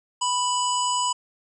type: harmonic tone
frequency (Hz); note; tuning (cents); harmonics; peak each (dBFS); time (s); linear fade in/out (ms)
989; B5; +2; 1 / 3 / 5 / 7 / 8; -23 / -29 / -35 / -32 / -30; 0.21-1.13; 10
effects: none